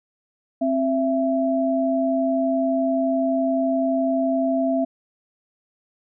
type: tone pair together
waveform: sine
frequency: 264.7 / 667 Hz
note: C4 / E5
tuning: +20 / +20 cents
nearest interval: octave + major third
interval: 1600 cents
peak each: -21 dBFS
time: 0.61-4.85 s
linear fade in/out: 10 ms
effects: none